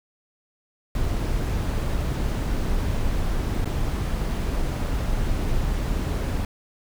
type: noise with dropouts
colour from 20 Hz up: brown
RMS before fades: -24 dBFS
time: 0.95-6.45 s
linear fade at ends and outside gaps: 2 ms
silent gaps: 3.646-3.655 s
effects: none